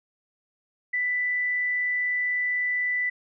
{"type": "tone", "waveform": "sine", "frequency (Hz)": 1984, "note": "B6", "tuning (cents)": 7, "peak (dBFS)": -23, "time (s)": [0.93, 3.1], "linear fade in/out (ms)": 10, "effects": []}